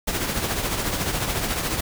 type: noise with tremolo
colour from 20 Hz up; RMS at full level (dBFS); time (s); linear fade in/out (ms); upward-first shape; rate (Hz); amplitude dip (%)
pink; -23; 0.07-1.81; 10; triangle; 14; 55
effects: none